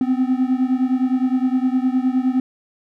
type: beating tone pair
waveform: triangle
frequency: 253.3 / 263 Hz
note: B3 / C4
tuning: +44 / +9 cents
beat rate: 9.7 Hz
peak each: -16 / -18 dBFS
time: 0.01-2.4 s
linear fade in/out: 2 ms
effects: none